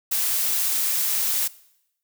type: noise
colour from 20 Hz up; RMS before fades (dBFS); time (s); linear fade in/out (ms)
blue; -23; 0.11-1.48; 10
effects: noise-tail reverb RT60 0.8 s tail -20 dB re dry